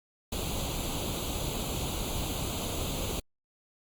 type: noise with comb filter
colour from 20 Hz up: pink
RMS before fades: -33 dBFS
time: 0.32-3.2 s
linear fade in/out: 5 ms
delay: 0.28 ms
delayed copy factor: +0.8
effects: Opus 48 kbps